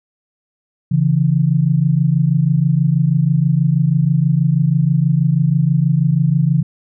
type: tone pair together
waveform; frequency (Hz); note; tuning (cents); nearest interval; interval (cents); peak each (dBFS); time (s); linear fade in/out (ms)
sine; 138.59 / 164.81; C#3 / E3; 0 / 0; minor third; 300; -14; 0.91-6.63; 10
effects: none